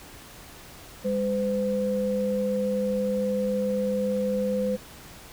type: tone pair together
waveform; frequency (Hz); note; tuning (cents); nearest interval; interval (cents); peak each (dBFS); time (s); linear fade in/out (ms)
sine; 202.2 / 509; G#3 / C5; -46 / -48; octave + major third; 1598; -27 / -25; 1.04-4.77; 20
effects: pink hiss -46 dBFS RMS until 5.32 s